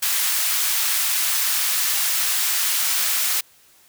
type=high-pass noise; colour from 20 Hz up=white; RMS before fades=-21 dBFS; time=0.02-3.41 s; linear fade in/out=10 ms; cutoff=1200 Hz; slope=12 dB/octave; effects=white hiss -54 dBFS RMS until 3.88 s